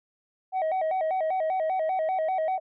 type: tone with vibrato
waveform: sine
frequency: 691 Hz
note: F5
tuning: 19 cents flat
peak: -21 dBFS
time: 0.52-2.6 s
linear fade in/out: 50 ms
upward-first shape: square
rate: 5.1 Hz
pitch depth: 150 cents each way
effects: tanh soft clip ceiling -23 dBFS